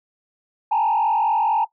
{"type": "tone with frequency modulation", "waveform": "sine", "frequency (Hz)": 874, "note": "A5", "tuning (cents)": -12, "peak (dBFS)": -15, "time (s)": [0.71, 1.65], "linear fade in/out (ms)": 10, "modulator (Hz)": 44.3, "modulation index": 1.4, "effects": ["noise-tail reverb RT60 0.1 s tail -17 dB re dry", "tanh soft clip ceiling -13 dBFS"]}